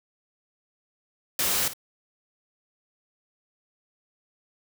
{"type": "noise with echo", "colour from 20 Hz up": "white", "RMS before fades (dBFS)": -25, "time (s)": [1.39, 1.68], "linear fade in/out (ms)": 2, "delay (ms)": 55, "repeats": 1, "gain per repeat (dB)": -13, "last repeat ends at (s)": 1.735, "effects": []}